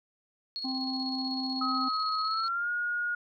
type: tone with tremolo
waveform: sine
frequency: 4323 Hz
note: C#8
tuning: 44 cents flat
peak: -32 dBFS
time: 0.56-2.48 s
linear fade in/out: 0 ms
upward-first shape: square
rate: 16 Hz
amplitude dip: 40%
type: harmonic tone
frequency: 261.6 Hz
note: C4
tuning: in tune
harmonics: 1 / 3 / 4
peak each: -32 / -40 / -49 dBFS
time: 0.64-1.89 s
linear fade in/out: 10 ms
type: tone with pitch glide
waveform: sine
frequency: 1273 to 1437.2 Hz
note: D#6 to F6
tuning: +39 to +49 cents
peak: -28 dBFS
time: 1.61-3.15 s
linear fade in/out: 5 ms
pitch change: +210 cents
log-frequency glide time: 2.23-2.7 s
effects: none